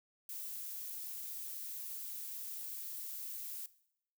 violet noise, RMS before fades -44 dBFS, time 0.29-3.66 s, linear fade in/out 2 ms, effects noise-tail reverb RT60 0.7 s tail -18 dB re dry

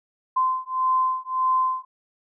sine beating tone pair, 1033 / 1034.7 Hz, C6 / C6, -22 / -20 cents, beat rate 1.7 Hz, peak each -23 dBFS, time 0.36-1.85 s, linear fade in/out 10 ms, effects none

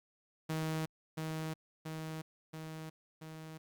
sawtooth tone with echo, 158.4 Hz, D#3, 31 cents sharp, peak -30 dBFS, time 0.49-0.86 s, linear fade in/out 10 ms, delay 680 ms, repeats 4, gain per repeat -3 dB, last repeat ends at 3.58 s, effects Opus 48 kbps

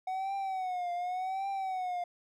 triangle tone with vibrato, 743 Hz, F#5, 7 cents sharp, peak -30 dBFS, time 0.07-2.04 s, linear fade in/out 5 ms, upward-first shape triangle, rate 0.88 Hz, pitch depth 110 cents each way, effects none

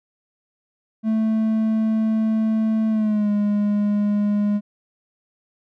triangle tone with pitch glide, 220 to 206.5 Hz, A3 to G#3, 0 to -10 cents, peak -15 dBFS, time 1.03-4.61 s, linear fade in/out 50 ms, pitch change -110 cents, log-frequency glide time 2.89-3.3 s, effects none

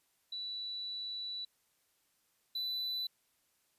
sine / triangle tone pair in turn, 3951 / 3985 Hz, B7 / B7, 0 / +15 cents, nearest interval unison, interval 15 cents, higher second, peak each -38 / -33 dBFS, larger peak second, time 0.32-1.45 / 2.55-3.07 s, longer first, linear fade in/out 5 ms, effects white hiss -75 dBFS RMS until 3.78 s + resampled to 32000 Hz

